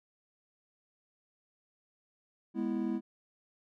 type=chord; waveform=triangle; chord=E major; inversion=first; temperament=equal; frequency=207.7 / 246.9 / 329.6 Hz; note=G#3 / B3 / E4; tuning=0 / 0 / 0 cents; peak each=-33 dBFS; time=2.54-3.01 s; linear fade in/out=50 ms; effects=none